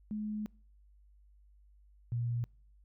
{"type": "tone pair in turn", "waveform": "sine", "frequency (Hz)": [212.1, 119.04], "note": ["G#3", "A#2"], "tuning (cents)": [37, 37], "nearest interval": "minor seventh", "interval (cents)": 1000, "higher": "first", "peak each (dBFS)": [-34, -31], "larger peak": "second", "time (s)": [[0.11, 0.46], [2.12, 2.44]], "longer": "first", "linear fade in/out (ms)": 0, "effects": ["noise-tail reverb RT60 0.5 s tail -26 dB re dry", "added 50 Hz sine -59 dBFS peak until 2.84 s"]}